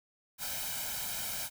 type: noise with comb filter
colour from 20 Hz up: white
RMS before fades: -37 dBFS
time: 0.38-1.5 s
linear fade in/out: 50 ms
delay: 1.3 ms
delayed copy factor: +0.8
effects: none